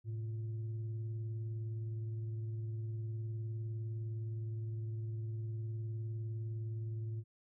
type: tone with frequency modulation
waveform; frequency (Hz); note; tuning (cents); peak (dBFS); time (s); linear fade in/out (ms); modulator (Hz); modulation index
sine; 109.7; A2; -5; -37; 0.04-7.24; 50; 239; 0.26
effects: none